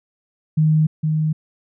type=tone with echo; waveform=sine; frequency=155.56 Hz; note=D#3; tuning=in tune; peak=-12 dBFS; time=0.57-0.87 s; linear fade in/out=10 ms; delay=460 ms; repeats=1; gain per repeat=-4 dB; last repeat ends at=1.33 s; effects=none